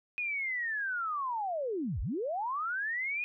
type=linear two-way sweep; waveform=sine; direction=down then up; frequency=2489 to 39.7 to 2489 Hz; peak=-31 dBFS; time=0.18-3.24 s; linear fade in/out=0 ms; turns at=2.01 s; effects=none